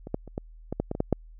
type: clicks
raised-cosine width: 2 ms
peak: -24 / -13 / -30 / -17 / -17 / -12 / -16 / -19 / -10 / -8 dBFS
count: 10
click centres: 0.071 / 0.144 / 0.277 / 0.379 / 0.726 / 0.8 / 0.914 / 0.951 / 1.004 / 1.127 s
effects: added 40 Hz sine -45 dBFS peak until 1.39 s